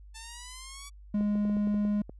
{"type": "linear sweep", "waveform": "5% pulse", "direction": "up", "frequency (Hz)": [880, 1145], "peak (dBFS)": -31, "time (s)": [0.14, 0.9], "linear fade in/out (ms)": 20}
{"type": "tone", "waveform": "triangle", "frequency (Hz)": 207.1, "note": "G#3", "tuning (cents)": -5, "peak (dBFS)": -23, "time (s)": [1.14, 2.02], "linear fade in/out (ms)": 5}
{"type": "clicks", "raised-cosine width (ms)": 2, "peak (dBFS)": -28, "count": 9, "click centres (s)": [1.209, 1.355, 1.452, 1.497, 1.568, 1.673, 1.744, 1.851, 2.095]}
{"effects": ["added 50 Hz sine -47 dBFS peak until 2.19 s", "resampled to 24000 Hz"]}